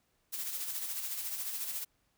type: noise with tremolo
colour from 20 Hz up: blue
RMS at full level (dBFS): -36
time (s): 0.32-1.85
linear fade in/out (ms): 20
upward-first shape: sine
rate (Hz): 14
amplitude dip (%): 45
effects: pink hiss -75 dBFS RMS until 2.17 s